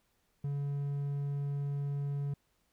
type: tone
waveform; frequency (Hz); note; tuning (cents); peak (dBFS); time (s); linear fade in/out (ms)
triangle; 141.9; C#3; +41; -30; 0.44-2.34; 5
effects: pink hiss -75 dBFS RMS until 2.72 s

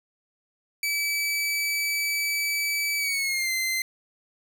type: tone with pitch glide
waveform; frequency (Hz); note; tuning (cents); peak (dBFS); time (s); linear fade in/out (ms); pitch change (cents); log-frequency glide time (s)
sawtooth; 2300 to 2073; D7 to C7; -37 to -17; -21; 0.83-3.82; 2; -180; 2.98-3.51
effects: none

